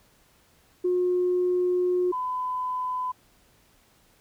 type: tone pair in turn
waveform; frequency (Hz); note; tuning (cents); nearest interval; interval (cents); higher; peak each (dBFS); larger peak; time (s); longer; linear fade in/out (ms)
sine; 360.2 / 1007.4; F#4 / B5; -46 / +34; octave + tritone; 1780; second; -20 / -26; first; 0.84-2.12 / 2.12-3.12; first; 10
effects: tanh soft clip ceiling -16 dBFS + pink hiss -61 dBFS RMS until 4.2 s